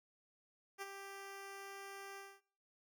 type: tone with ADSR envelope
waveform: 10% pulse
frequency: 393.8 Hz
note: G4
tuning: 8 cents sharp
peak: -33 dBFS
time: 0.78-2.41 s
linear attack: 38 ms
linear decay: 28 ms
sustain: -7 dB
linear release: 240 ms
effects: noise-tail reverb RT60 0.5 s tail -21 dB re dry